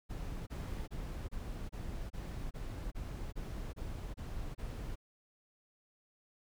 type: noise bursts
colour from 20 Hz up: brown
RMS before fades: -41 dBFS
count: 12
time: 0.09-4.958 s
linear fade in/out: 20 ms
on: 380 ms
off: 28 ms
effects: none